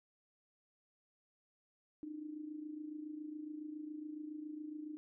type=tone with amplitude modulation; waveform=sine; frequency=304 Hz; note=D#4; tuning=40 cents flat; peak=-40 dBFS; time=2.03-4.97 s; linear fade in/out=0 ms; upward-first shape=sine; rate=27.2 Hz; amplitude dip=65%; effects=none